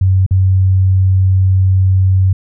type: tone with dropouts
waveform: sine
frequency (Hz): 94.4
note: F#2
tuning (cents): +35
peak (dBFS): -7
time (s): 0.01-2.33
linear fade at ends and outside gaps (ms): 5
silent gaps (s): 0.264-0.309
effects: none